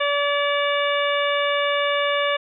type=harmonic tone with a mistuned harmonic; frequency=574 Hz; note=D5; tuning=40 cents flat; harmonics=1 / 2 / 3 / 4 / 5 / 6; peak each=-22 / -25 / -27 / -28 / -29 / -30 dBFS; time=0-2.37 s; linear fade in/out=10 ms; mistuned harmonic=6; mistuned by=+52 cents; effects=none